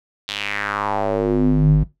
square tone with band-pass filter sweep, 51.1 Hz, G#1, 27 cents flat, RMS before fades -18 dBFS, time 0.28-1.84 s, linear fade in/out 10 ms, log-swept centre 3700 to 110 Hz, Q 3.1, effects noise-tail reverb RT60 0.2 s tail -17 dB re dry

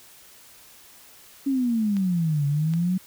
sine exponential two-way sweep, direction down then up, 280 to 140.7 to 188.9 Hz, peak -20 dBFS, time 1.46-2.98 s, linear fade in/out 10 ms, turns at 2.46 s
clicks, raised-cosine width 0.2 ms, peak -23 dBFS, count 2, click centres 1.968 / 2.737 s
effects white hiss -50 dBFS RMS until 3.06 s

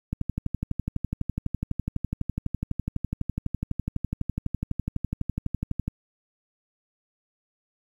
click train, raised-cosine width 5 ms, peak -14 dBFS, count 70, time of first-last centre 0.13-5.88 s, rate 12 Hz, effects 9-bit

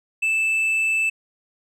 sine tone with tanh clipping, 2636 Hz, E7, 1 cent flat, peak -19 dBFS, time 0.22-1.1 s, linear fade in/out 10 ms, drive 4 dB, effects none

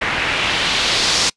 white noise with low-pass filter sweep, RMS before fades -18 dBFS, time 0.01-1.3 s, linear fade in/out 10 ms, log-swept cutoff 2000 to 5600 Hz, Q 1.7, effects noise-tail reverb RT60 0.1 s tail -25 dB re dry + resampled to 24000 Hz

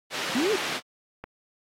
white band-pass noise, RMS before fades -32 dBFS, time 0.1-0.81 s, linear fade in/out 50 ms, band 170 to 3600 Hz, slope 12 dB/octave
sine linear two-way sweep, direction up then down, 220 to 454.2 to 348 Hz, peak -22 dBFS, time 0.35-0.56 s, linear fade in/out 5 ms, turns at 0.52 s
click, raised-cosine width 0.5 ms, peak -22 dBFS, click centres 1.24 s
effects AAC 48 kbps

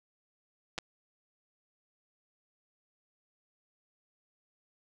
clicks, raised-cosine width 0.2 ms, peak -18 dBFS, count 2, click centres 0.78 / 0.786 s, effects none

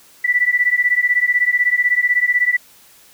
sine beating tone pair, 1960 / 1976 Hz, B6 / B6, -14 / 0 cents, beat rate 16 Hz, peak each -16 dBFS, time 0.24-2.57 s, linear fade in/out 10 ms, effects white hiss -48 dBFS RMS until 3.13 s

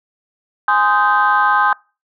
sine chord, Ab major seventh, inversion none, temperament just, 830.6 / 1038.3 / 1245.9 / 1557.4 Hz, Ab5 / C6 / Eb6 / G6, 0 / -14 / +2 / -12 cents, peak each -16 dBFS, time 0.68-1.73 s, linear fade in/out 2 ms, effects noise-tail reverb RT60 0.3 s tail -24 dB re dry + tanh soft clip ceiling -3 dBFS

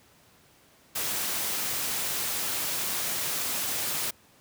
white noise, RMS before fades -30 dBFS, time 0.95-4.11 s, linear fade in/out 10 ms, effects pink hiss -59 dBFS RMS until 4.4 s + high-pass 80 Hz 12 dB/octave

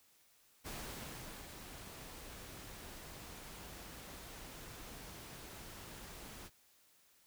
pink noise with ADSR envelope, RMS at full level -45 dBFS, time 0.64-6.5 s, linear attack 27 ms, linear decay 770 ms, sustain -6 dB, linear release 38 ms, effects white hiss -69 dBFS RMS until 7.26 s

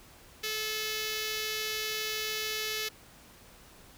5% pulse tone with notch filter, 432.9 Hz, A4, 28 cents flat, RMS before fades -34 dBFS, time 0.43-2.89 s, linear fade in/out 10 ms, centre 920 Hz, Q 0.76, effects pink hiss -55 dBFS RMS until 3.97 s

